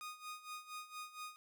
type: tone with tremolo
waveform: sawtooth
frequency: 1238 Hz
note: D#6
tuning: 9 cents flat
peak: -40 dBFS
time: 0.01-1.36 s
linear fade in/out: 0 ms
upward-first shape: sine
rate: 4.3 Hz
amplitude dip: 80%
effects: none